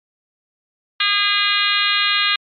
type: harmonic tone with a mistuned harmonic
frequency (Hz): 407.8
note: G#4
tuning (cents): -32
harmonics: 3 / 4 / 5 / 6 / 7 / 8 / 9 / 10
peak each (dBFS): -23 / -23 / -23 / -23 / -23 / -23 / -23 / -23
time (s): 1-2.36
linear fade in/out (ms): 5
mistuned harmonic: 8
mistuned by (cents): +22
effects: MP3 48 kbps